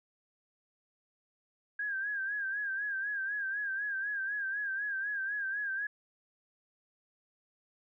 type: tone with vibrato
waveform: sine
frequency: 1618 Hz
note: G#6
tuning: 46 cents flat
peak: -32 dBFS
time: 1.79-5.87 s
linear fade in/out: 5 ms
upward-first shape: sine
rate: 4 Hz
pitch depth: 79 cents each way
effects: none